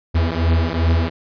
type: beating tone pair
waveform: 45% pulse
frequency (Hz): 81.2 / 83.8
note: E2 / E2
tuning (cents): -26 / +29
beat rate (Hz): 2.6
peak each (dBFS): -18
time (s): 0.14-1.1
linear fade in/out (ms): 20
effects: resampled to 11025 Hz